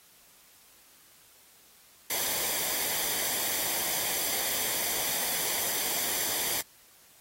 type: noise with comb filter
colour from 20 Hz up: white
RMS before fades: -30 dBFS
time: 2.1-6.61 s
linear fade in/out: 2 ms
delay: 0.74 ms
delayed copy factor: -0.55
effects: white hiss -58 dBFS RMS until 7.2 s + AAC 48 kbps